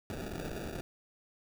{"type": "noise with sample-and-hold", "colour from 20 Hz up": "violet", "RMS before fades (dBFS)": -40, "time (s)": [0.1, 0.81], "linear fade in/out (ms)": 0, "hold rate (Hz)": 1050, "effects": []}